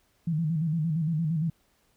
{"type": "tone with vibrato", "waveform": "sine", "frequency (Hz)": 160, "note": "D#3", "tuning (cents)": 49, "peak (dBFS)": -24, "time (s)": [0.27, 1.5], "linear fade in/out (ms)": 5, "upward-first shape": "square", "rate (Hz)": 8.7, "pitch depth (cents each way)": 84, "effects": ["pink hiss -68 dBFS RMS until 1.96 s"]}